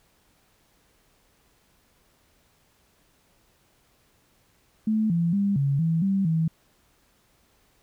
sine tone with pitch steps, 217.4 / 169.2 / 200.1 / 139.2 / 163.7 / 194.8 / 161.7 Hz, A3 / E3 / G3 / C#3 / E3 / G3 / E3, -21 / +45 / +36 / +8 / -12 / -11 / -33 cents, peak -20 dBFS, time 4.87-6.48 s, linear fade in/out 5 ms, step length 230 ms, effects pink hiss -64 dBFS RMS until 7.82 s

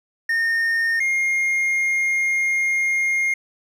triangle tone pair in turn, 1831 / 2130 Hz, A#6 / C7, -32 / +30 cents, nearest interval minor third, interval 262 cents, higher second, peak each -16 dBFS, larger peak neither, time 0.29-1 / 1-3.34 s, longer second, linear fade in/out 5 ms, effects none

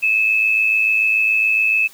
sine tone pair together, 2500 / 2607 Hz, D#7 / E7, +8 / -20 cents, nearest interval minor second, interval 72 cents, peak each -21 / -14 dBFS, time 0.02-1.88 s, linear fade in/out 20 ms, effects white hiss -45 dBFS RMS until 1.93 s + high-pass 80 Hz 12 dB/octave

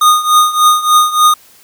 square tone with tremolo, 1231 Hz, D#6, 19 cents flat, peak -4 dBFS, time 0.01-1.34 s, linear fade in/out 5 ms, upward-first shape triangle, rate 3.4 Hz, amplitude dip 85%, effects white hiss -44 dBFS RMS until 1.63 s

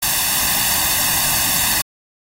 white noise with comb filter, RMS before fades -17 dBFS, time 0.02-1.82 s, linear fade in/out 10 ms, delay 1.1 ms, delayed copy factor +0.85, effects AAC 48 kbps

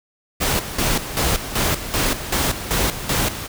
pink noise with tremolo, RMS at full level -19 dBFS, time 0.4-3.48 s, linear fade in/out 20 ms, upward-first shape square, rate 2.6 Hz, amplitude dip 70%, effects none

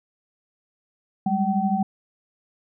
sine tone cluster, 192.6 / 205.2 / 765 Hz, G3 / G#3 / G5, -30 / -21 / -42 cents, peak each -24 dBFS, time 1.26-1.83 s, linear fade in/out 5 ms, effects none

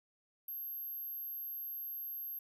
sine tone, 12530 Hz, G9, 2 cents flat, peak -37 dBFS, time 0.48-2.39 s, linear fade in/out 5 ms, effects tanh soft clip ceiling -39 dBFS + 13-bit

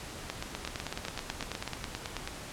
two click trains, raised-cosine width 0.2 ms, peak -17 / -17 dBFS, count 12 / 16, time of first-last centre 0.3-1.677 / 0.65-2.275 s, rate 7.99 / 9.23 Hz, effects pink hiss -43 dBFS RMS until 2.52 s + low-pass 10000 Hz 12 dB/octave

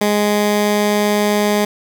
15% pulse tone, 207.7 Hz, G#3, in tune, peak -7 dBFS, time 0.01-1.65 s, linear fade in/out 5 ms, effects 7-bit

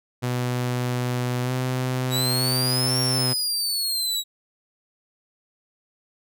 sawtooth tone with pitch glide, 124 to 127.85 Hz, B2 to C3, +7 to -40 cents, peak -19 dBFS, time 0.22-3.34 s, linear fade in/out 20 ms, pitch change +53 cents, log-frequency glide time 1.42-1.52 s
sawtooth exponential two-way sweep, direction up then down, 3839 to 5550 to 3839 Hz, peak -20 dBFS, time 2.1-4.24 s, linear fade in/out 50 ms, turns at 3 s
effects none

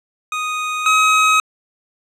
25% pulse tone pair in turn, 1244.5 / 1269.9 Hz, D#6 / D#6, 0 / +35 cents, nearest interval unison, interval 35 cents, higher second, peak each -16 / -7 dBFS, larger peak second, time 0.32-0.86 / 0.86-1.4 s, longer neither, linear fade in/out 2 ms, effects low-pass 8000 Hz 12 dB/octave

